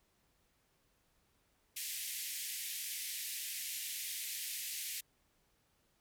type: band-pass noise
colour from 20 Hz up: white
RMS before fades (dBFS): -42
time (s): 1.76-5.01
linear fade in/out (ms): 10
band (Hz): 1900 to 15000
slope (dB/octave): 48
effects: pink hiss -75 dBFS RMS until 6 s